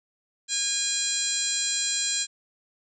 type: harmonic tone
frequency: 815 Hz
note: G#5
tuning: 33 cents flat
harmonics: 2 / 3 / 4 / 5 / 6 / 7 / 8 / 9 / 10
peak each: -38 / -37 / -34 / -30 / -37 / -36 / -38 / -28 / -35 dBFS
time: 0.48-2.27 s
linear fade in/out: 50 ms
effects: none